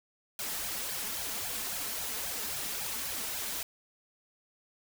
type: noise with flanger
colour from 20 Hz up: white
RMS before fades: -36 dBFS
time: 0.39-3.63 s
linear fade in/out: 2 ms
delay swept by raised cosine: 1.2 to 4.7 ms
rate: 3.7 Hz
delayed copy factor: +0.85
effects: none